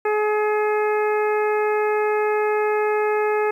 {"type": "harmonic tone", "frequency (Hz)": 423.4, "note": "G#4", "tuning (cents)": 33, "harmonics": [1, 2, 3, 4, 5, 6], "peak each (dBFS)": [-19, -25, -29, -31, -33, -35], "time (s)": [0.05, 3.51], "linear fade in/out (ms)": 5, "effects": ["9-bit"]}